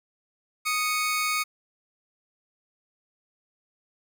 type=tone pair together; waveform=sawtooth; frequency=1244.5 / 2219 Hz; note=D#6 / C#7; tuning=0 / +1 cents; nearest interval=minor seventh; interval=1001 cents; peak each=-23 / -24 dBFS; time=0.65-1.44 s; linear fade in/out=20 ms; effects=none